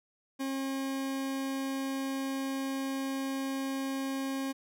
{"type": "tone", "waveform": "40% pulse", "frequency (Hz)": 270, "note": "C#4", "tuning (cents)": -45, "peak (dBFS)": -31, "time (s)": [0.39, 4.53], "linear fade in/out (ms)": 20, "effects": []}